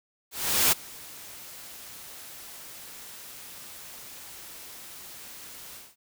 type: noise with ADSR envelope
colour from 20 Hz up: white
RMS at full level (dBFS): -20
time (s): 0.31-5.96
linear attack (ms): 410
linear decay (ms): 15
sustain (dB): -24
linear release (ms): 200
effects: none